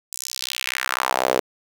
sawtooth tone with high-pass filter sweep, 64.1 Hz, C2, 35 cents flat, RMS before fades -25 dBFS, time 0.12-1.4 s, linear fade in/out 5 ms, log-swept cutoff 8200 to 440 Hz, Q 2.3, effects 7-bit

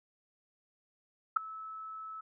sine tone with ADSR envelope, 1303 Hz, E6, 20 cents flat, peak -19 dBFS, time 1.36-2.21 s, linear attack 9 ms, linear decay 4 ms, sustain -22 dB, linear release 8 ms, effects none

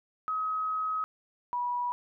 sine tone pair in turn, 1271 / 974 Hz, D#6 / B5, +36 / -24 cents, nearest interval perfect fourth, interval 460 cents, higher first, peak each -28 dBFS, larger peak neither, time 0.28-1.04 / 1.53-1.92 s, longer first, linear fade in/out 0 ms, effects none

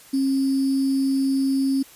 sine tone with sample-and-hold, 270.1 Hz, C#4, 45 cents flat, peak -18 dBFS, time 0.13-1.83 s, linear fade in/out 10 ms, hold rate 4900 Hz, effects white hiss -48 dBFS RMS until 1.95 s + resampled to 32000 Hz

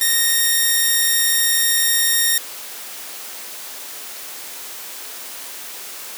5% pulse tone, 1852 Hz, A#6, 12 cents flat, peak -4 dBFS, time 0.01-2.38 s, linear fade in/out 2 ms, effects white hiss -33 dBFS RMS until 6.17 s + high-pass 300 Hz 12 dB/octave

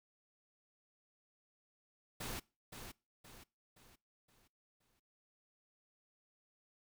pink noise with echo, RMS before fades -43 dBFS, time 2.2-2.4 s, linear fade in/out 10 ms, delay 520 ms, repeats 5, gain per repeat -7 dB, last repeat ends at 5 s, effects noise-tail reverb RT60 0.3 s tail -23 dB re dry

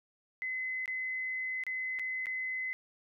sine tone with dropouts, 2036 Hz, C7, 48 cents flat, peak -33 dBFS, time 0.42-2.73 s, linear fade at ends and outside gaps 0 ms, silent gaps 0.858-0.878 / 1.637-1.666 / 1.989-1.995 / 2.258-2.268 s, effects none

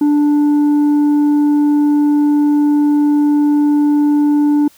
sine tone with tanh clipping, 293.7 Hz, D4, in tune, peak -10 dBFS, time 0.01-4.68 s, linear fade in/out 5 ms, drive 4 dB, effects white hiss -48 dBFS RMS until 4.77 s

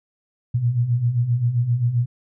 sine beating tone pair, 115.2 / 122.8 Hz, A#2 / B2, -20 / -9 cents, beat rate 7.6 Hz, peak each -24 / -18 dBFS, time 0.54-2.06 s, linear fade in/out 10 ms, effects none

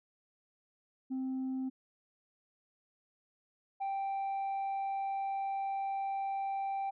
sine tone pair in turn, 261.6 / 783.9 Hz, C4 / G5, 0 / 0 cents, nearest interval octave + perfect fifth, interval 1900 cents, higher second, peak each -31 / -30 dBFS, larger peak second, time 1.1-1.7 / 3.8-6.91 s, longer second, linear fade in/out 20 ms, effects tanh soft clip ceiling -32 dBFS

